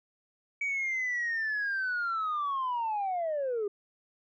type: linear sweep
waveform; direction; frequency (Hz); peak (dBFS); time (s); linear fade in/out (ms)
sine; down; 2281 to 395.2; -27; 0.61-3.68; 5
effects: tanh soft clip ceiling -26 dBFS